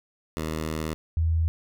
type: tone pair in turn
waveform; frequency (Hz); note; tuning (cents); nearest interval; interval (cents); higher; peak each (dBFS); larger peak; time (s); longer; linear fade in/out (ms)
10% pulse / sine; 78.7 / 81.55; D#2 / E2; +20 / -18; minor second; 62; second; -20 / -20; neither; 0.37-0.94 / 1.17-1.48; first; 0
effects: none